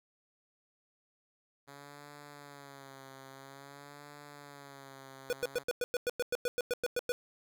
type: tone with vibrato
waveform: 5% pulse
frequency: 140 Hz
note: C#3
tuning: 18 cents sharp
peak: -38 dBFS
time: 1.67-5.64 s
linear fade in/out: 20 ms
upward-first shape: sine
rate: 0.5 Hz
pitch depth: 68 cents each way
type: tone bursts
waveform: square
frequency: 490 Hz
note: B4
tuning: 14 cents flat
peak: -30 dBFS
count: 15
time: 5.3-7.12 s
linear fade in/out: 0 ms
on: 28 ms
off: 100 ms
effects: none